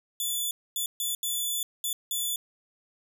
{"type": "tone bursts at uneven times", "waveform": "10% pulse", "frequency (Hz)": 3471, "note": "A7", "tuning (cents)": -24, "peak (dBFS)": -20, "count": 6, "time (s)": [[0.2, 0.51], [0.76, 0.86], [1, 1.15], [1.23, 1.63], [1.84, 1.93], [2.11, 2.36]], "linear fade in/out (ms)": 2, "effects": []}